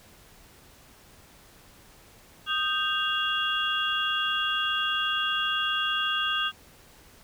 sine tone cluster, 1237 / 1565 / 2800 / 3335 Hz, D#6 / G6 / F7 / G#7, -10 / -3 / +4 / +7 cents, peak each -30 dBFS, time 2.46-6.52 s, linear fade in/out 50 ms, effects pink hiss -54 dBFS RMS until 7.23 s

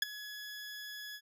20% pulse tone with ADSR envelope, 1689 Hz, G#6, 29 cents sharp, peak -20 dBFS, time 0.02-1.21 s, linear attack 4 ms, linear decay 15 ms, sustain -18 dB, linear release 61 ms, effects none

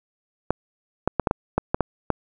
clicks, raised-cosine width 1 ms, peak -5 dBFS, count 9, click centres 0.506 / 1.076 / 1.197 / 1.272 / 1.311 / 1.58 / 1.745 / 1.807 / 2.103 s, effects none

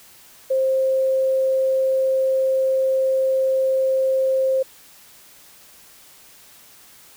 sine tone, 528 Hz, C5, 16 cents sharp, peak -16 dBFS, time 0.5-4.63 s, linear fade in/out 10 ms, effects white hiss -48 dBFS RMS until 7.16 s

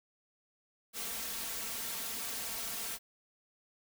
white noise with comb filter, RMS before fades -39 dBFS, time 0.93-2.99 s, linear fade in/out 50 ms, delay 4.4 ms, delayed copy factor +0.7, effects none

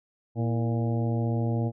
harmonic tone with a mistuned harmonic, 116.54 Hz, A#2, in tune, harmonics 1 / 2 / 3 / 4 / 5 / 6 / 7, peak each -25 / -31 / -35 / -37 / -39 / -41 / -42 dBFS, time 0.35-1.72 s, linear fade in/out 50 ms, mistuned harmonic 3, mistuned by -72 cents, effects none

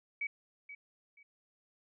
sine tone with echo, 2273 Hz, C#7, 43 cents sharp, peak -33 dBFS, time 0.21-0.27 s, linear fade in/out 5 ms, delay 480 ms, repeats 2, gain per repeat -12 dB, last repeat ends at 1.23 s, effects none

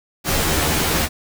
pink noise with comb filter, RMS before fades -19 dBFS, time 0.24-1.09 s, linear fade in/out 50 ms, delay 13 ms, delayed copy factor +0.9, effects none

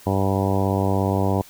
harmonic tone, 97.1 Hz, G2, 16 cents flat, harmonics 1 / 2 / 3 / 4 / 5 / 6 / 7 / 8 / 9 / 10, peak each -22 / -25 / -27 / -28 / -29 / -30 / -30 / -31 / -32 / -32 dBFS, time 0.06-1.42 s, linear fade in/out 10 ms, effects white hiss -47 dBFS RMS until 1.49 s

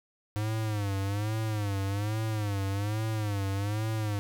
square tone with vibrato, 103.83 Hz, G#2, in tune, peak -29 dBFS, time 0.36-4.19 s, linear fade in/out 0 ms, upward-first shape sine, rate 1.2 Hz, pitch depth 110 cents each way, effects none

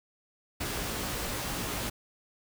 pink noise with comb filter, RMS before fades -34 dBFS, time 0.6-1.9 s, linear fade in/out 10 ms, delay 17 ms, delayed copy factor +0.5, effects none

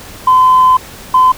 sine tone pair in turn, 1023 / 1023 Hz, C6 / C6, -39 / -39 cents, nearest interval unison, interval 0 cents, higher neither, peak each -3 dBFS, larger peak neither, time 0.27-0.77 / 1.14-1.32 s, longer first, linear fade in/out 5 ms, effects tanh soft clip ceiling 0 dBFS + pink hiss -32 dBFS RMS until 1.37 s

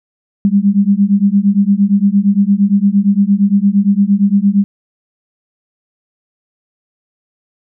sine beating tone pair, 196 / 204.7 Hz, G3 / G#3, 0 / -25 cents, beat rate 8.7 Hz, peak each -11 dBFS, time 0.45-4.64 s, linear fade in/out 0 ms, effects none

